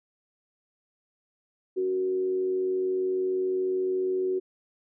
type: tone with frequency modulation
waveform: sine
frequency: 372.6 Hz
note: F#4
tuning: 12 cents sharp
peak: -24 dBFS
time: 1.76-4.4 s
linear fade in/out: 20 ms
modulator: 94.3 Hz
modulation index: 0.29
effects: none